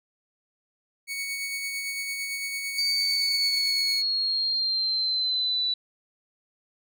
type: tone with tremolo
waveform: sawtooth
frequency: 2227 Hz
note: C#7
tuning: 7 cents sharp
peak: -25 dBFS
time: 1.07-4.03 s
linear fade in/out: 50 ms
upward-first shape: sine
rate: 8.9 Hz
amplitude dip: 30%
type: exponential sweep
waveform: sine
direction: down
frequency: 4611 to 3952 Hz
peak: -23 dBFS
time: 2.78-5.74 s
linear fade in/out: 5 ms
effects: none